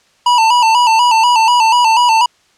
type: tone with vibrato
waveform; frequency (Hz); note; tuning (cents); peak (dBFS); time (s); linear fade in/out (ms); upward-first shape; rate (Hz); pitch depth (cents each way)
square; 932.3; A#5; 0; -8; 0.26-2.26; 5; square; 4.1; 75
effects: white hiss -53 dBFS RMS until 2.57 s + low-pass 6000 Hz 12 dB/octave